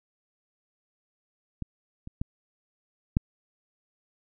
clicks, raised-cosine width 5 ms, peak -20 / -27 / -17 / -9 dBFS, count 4, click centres 1.623 / 2.074 / 2.215 / 3.169 s, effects none

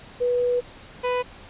sine / 30% pulse tone pair in turn, 490 / 496.3 Hz, B4 / B4, -14 / +8 cents, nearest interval unison, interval 22 cents, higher second, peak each -19 dBFS, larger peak neither, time 0.2-0.61 / 1.03-1.23 s, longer first, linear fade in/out 20 ms, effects pink hiss -45 dBFS RMS until 1.49 s + resampled to 8000 Hz

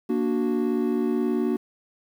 triangle chord, Bb augmented, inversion none, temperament equal with one note detuned, 235 / 293.7 / 370 Hz, Bb3 / D4 / F#4, +14 / 0 / 0 cents, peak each -23 / -25 / -24 dBFS, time 0.09-1.57 s, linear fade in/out 10 ms, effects 9-bit

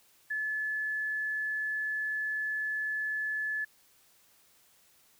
sine tone, 1724 Hz, A6, 36 cents flat, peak -30 dBFS, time 0.3-3.65 s, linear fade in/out 10 ms, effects white hiss -64 dBFS RMS until 5.19 s

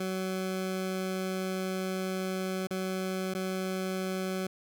20% pulse tone with dropouts, 187.7 Hz, F#3, 25 cents sharp, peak -26 dBFS, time 0-4.47 s, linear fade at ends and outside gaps 5 ms, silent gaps 2.671-2.707 / 3.339-3.348 s, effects none

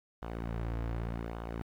sawtooth tone with flanger, 57.1 Hz, A#1, 35 cents flat, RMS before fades -37 dBFS, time 0.22-1.62 s, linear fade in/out 0 ms, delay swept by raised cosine 0.44 to 5.24 ms, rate 0.85 Hz, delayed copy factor -0.5, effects low-pass 2000 Hz 12 dB/octave + 10-bit

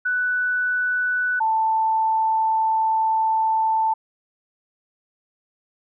sine tone pair in turn, 1488 / 884.8 Hz, F#6 / A5, +9 / +9 cents, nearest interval major sixth, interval 900 cents, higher first, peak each -19 / -17 dBFS, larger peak second, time 0.05-1.4 / 1.4-3.94 s, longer second, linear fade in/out 10 ms, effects none

